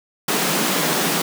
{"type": "high-pass noise", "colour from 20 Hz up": "pink", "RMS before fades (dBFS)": -20, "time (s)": [0.28, 1.22], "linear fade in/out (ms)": 5, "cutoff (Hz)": 150, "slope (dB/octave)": 96, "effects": []}